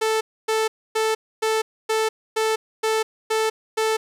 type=tone bursts; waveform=sawtooth; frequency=440 Hz; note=A4; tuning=in tune; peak=-15 dBFS; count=9; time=0.01-3.97 s; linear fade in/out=10 ms; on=200 ms; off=270 ms; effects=low-pass 11000 Hz 12 dB/octave + 9-bit